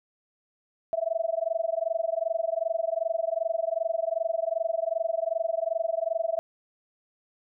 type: tone with amplitude modulation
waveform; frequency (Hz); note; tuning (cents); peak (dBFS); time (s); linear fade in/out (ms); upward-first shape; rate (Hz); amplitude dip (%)
sine; 660; E5; +2; -21; 0.93-6.39; 0; sine; 22.6; 100
effects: none